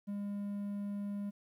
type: tone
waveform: triangle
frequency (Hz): 202.7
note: G#3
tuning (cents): -42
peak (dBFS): -34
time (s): 0.07-1.31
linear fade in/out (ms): 20
effects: 12-bit